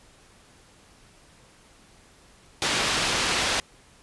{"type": "low-pass noise", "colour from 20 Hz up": "white", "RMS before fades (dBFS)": -25, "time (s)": [2.62, 3.6], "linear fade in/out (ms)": 0, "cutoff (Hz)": 4500, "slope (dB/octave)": 12, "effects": ["pink hiss -55 dBFS RMS until 4.02 s", "resampled to 24000 Hz"]}